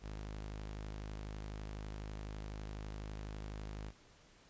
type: tone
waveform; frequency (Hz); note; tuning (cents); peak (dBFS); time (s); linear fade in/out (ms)
sawtooth; 52; G#1; +3; -39; 0.01-3.93; 50
effects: pink hiss -64 dBFS RMS until 4.49 s + resampled to 16000 Hz